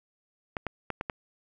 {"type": "clicks", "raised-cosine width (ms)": 0.5, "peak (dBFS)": -16, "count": 5, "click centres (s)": [0.568, 0.667, 0.903, 1.011, 1.098], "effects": []}